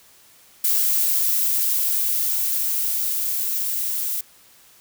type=noise with level ramp; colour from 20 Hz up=violet; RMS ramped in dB=-19 to -25 dBFS; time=0.64-4.21 s; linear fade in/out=5 ms; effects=white hiss -52 dBFS RMS until 4.8 s